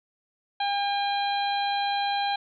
harmonic tone, 805 Hz, G5, 46 cents sharp, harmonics 1 / 2 / 3 / 4 / 5, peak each -25 / -35 / -37 / -35 / -34 dBFS, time 0.6-2.36 s, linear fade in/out 5 ms, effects none

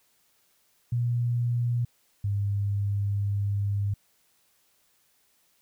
sine tone pair in turn, 120 / 100.91 Hz, B2 / G#2, -49 / -49 cents, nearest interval minor third, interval 300 cents, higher first, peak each -23 / -24 dBFS, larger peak first, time 0.92-1.85 / 2.24-3.94 s, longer second, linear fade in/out 5 ms, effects white hiss -67 dBFS RMS until 5.61 s

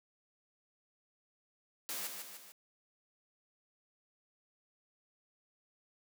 white noise with echo, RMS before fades -40 dBFS, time 1.89-2.07 s, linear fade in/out 0 ms, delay 150 ms, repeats 3, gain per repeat -5 dB, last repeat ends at 2.52 s, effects high-pass 200 Hz 12 dB/octave

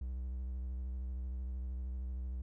triangle tone with vibrato, 63.2 Hz, B1, 41 cents sharp, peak -35 dBFS, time 0.01-2.42 s, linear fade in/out 5 ms, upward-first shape sine, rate 13 Hz, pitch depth 58 cents each way, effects none

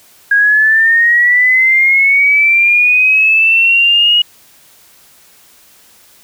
sine linear sweep, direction up, 1629 to 2901 Hz, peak -6 dBFS, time 0.31-4.22 s, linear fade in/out 5 ms, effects white hiss -45 dBFS RMS until 6.23 s

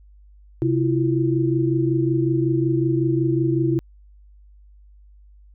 sine tone cluster, 132.2 / 328.8 / 354.2 Hz, C3 / E4 / F4, +18 / -4 / +24 cents, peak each -21 / -20 / -25 dBFS, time 0.62-3.79 s, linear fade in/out 0 ms, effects added 50 Hz sine -46 dBFS peak until 5.54 s

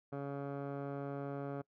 15% pulse tone with low-pass filter, 140.4 Hz, C#3, 22 cents sharp, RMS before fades -41 dBFS, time 0.12-1.62 s, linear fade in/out 10 ms, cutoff 970 Hz, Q 1.8, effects noise-tail reverb RT60 0.1 s tail -24 dB re dry

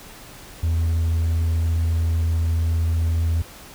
triangle tone, 82.41 Hz, E2, in tune, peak -15 dBFS, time 0.63-3.42 s, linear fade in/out 5 ms, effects tanh soft clip ceiling -11 dBFS + pink hiss -42 dBFS RMS until 3.74 s

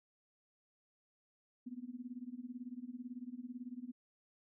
sine tone with tremolo, 246.9 Hz, B3, in tune, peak -40 dBFS, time 1.66-3.92 s, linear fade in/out 10 ms, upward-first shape sine, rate 18 Hz, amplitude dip 90%, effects none

